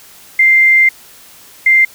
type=tone pair in turn; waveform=sine; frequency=2093 / 2093 Hz; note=C7 / C7; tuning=0 / 0 cents; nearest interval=unison; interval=0 cents; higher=neither; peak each=-5 dBFS; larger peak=neither; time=0.39-0.89 / 1.66-1.85 s; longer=first; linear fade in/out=5 ms; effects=white hiss -40 dBFS RMS until 1.94 s